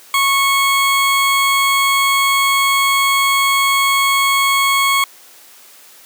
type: tone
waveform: 20% pulse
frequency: 1100 Hz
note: C#6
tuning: 14 cents flat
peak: -7 dBFS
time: 0.14-5.04 s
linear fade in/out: 2 ms
effects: white hiss -43 dBFS RMS until 6.05 s + high-pass 300 Hz 12 dB/octave